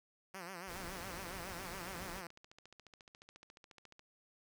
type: tone with vibrato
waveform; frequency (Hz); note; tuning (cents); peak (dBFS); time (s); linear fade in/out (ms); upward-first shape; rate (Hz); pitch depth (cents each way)
5% pulse; 181.4; F#3; -34; -34; 0.34-2.27; 2; sine; 7.2; 130
type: noise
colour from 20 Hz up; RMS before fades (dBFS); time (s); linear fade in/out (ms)
pink; -49; 0.66-2.23; 50
type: click train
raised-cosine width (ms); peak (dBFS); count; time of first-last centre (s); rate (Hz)
0.2; -39; 34; 1.67-3.994; 14.2
effects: none